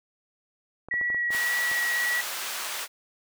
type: clicks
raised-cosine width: 1 ms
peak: -27 dBFS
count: 8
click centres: 0.886 / 0.94 / 1.013 / 1.102 / 1.146 / 1.305 / 1.348 / 1.715 s
type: tone with vibrato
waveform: sine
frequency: 1926 Hz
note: B6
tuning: 44 cents flat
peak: -24 dBFS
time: 0.91-2.21 s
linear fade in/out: 5 ms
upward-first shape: sine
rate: 1.8 Hz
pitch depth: 9 cents each way
type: high-pass noise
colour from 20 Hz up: pink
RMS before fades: -33 dBFS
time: 1.3-2.88 s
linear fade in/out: 50 ms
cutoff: 1000 Hz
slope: 12 dB/octave
effects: none